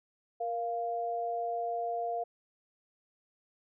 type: tone pair together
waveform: sine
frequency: 469.5 / 696 Hz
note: A#4 / F5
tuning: +12 / -6 cents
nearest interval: perfect fifth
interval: 682 cents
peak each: -37 / -32 dBFS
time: 0.4-2.24 s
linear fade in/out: 10 ms
effects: none